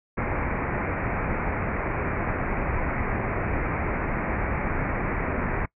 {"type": "low-pass noise", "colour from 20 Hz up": "pink", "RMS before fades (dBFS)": -27, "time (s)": [0.17, 5.66], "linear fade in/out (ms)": 10, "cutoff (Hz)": 2400, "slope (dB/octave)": 96, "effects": ["noise-tail reverb RT60 0.1 s tail -23 dB re dry"]}